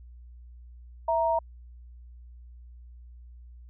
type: tone pair together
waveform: sine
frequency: 659.3 / 934.7 Hz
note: E5 / A#5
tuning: 0 / +4 cents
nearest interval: tritone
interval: 604 cents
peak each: -25 dBFS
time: 1.08-1.39 s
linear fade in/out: 5 ms
effects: added 60 Hz sine -45 dBFS peak until 3.69 s